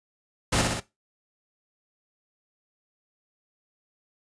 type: noise with echo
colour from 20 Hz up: pink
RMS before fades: -23 dBFS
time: 0.52-0.62 s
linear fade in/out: 10 ms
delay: 61 ms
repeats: 3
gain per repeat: -3 dB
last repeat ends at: 0.803 s
effects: noise-tail reverb RT60 0.2 s tail -17 dB re dry + resampled to 22050 Hz